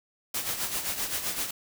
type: noise with tremolo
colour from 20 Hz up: white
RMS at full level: -29 dBFS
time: 0.34-1.51 s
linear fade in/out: 5 ms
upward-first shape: sine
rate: 7.7 Hz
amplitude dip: 60%
effects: none